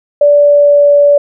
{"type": "tone with pitch glide", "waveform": "sine", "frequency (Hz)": [581, 576.7], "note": ["D5", "D5"], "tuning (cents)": [-19, -32], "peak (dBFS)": -3, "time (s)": [0.21, 1.18], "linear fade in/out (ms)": 5, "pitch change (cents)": -13, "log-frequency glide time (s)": [0.36, 0.92], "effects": []}